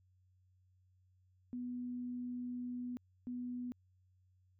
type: tone bursts at uneven times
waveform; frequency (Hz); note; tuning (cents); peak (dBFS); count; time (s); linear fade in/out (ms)
sine; 246.4; B3; -4; -39; 2; 1.53-2.97 / 3.27-3.72; 0
effects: added 92 Hz sine -68 dBFS peak until 4.59 s